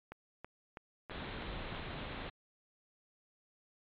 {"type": "click train", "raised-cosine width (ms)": 0.5, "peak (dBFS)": -30, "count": 6, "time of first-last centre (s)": [0.12, 1.749], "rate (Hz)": 3.07}
{"type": "low-pass noise", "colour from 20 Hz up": "pink", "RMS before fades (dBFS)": -43, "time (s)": [1.1, 2.3], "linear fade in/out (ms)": 10, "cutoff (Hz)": 4000, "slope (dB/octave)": 96}
{"effects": ["MP3 64 kbps"]}